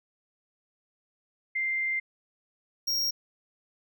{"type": "tone pair in turn", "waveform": ["sine", "square"], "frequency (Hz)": [2093, 5588], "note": ["C7", "F8"], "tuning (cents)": [0, 0], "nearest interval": "octave + perfect fourth", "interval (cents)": 1700, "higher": "second", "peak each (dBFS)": [-26, -26], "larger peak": "neither", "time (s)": [[1.55, 2], [2.87, 3.11]], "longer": "first", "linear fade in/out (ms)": 10, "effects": []}